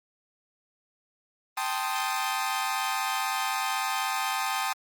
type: chord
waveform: sawtooth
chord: A half-diminished seventh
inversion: third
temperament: equal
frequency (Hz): 784 / 880 / 1046.5 / 1244.5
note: G5 / A5 / C6 / Eb6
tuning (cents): 0 / 0 / 0 / 0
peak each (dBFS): -28 / -29 / -30 / -29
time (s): 1.57-4.73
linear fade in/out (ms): 5
effects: Opus 32 kbps